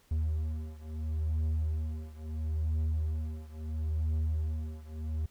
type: beating tone pair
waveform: triangle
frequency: 77.78 / 78.52 Hz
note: D#2 / D#2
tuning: 0 / +16 cents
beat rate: 0.74 Hz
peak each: -30 / -32 dBFS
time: 0.11-5.26 s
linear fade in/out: 5 ms
effects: pink hiss -65 dBFS RMS until 5.3 s